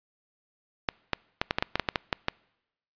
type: clicks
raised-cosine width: 0.3 ms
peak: -8 dBFS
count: 12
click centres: 0.888 / 1.133 / 1.415 / 1.509 / 1.585 / 1.625 / 1.756 / 1.797 / 1.888 / 1.958 / 2.128 / 2.284 s
effects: noise-tail reverb RT60 0.9 s tail -26 dB re dry + resampled to 11025 Hz